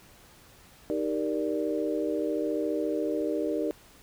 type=chord; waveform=sine; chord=Eb major seventh; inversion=none; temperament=equal; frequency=311.1 / 392 / 466.2 / 587.3 Hz; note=Eb4 / G4 / Bb4 / D5; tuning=0 / 0 / 0 / 0 cents; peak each=-30 / -33 / -32 / -33 dBFS; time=0.9-3.71 s; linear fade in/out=0 ms; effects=pink hiss -55 dBFS RMS until 4.02 s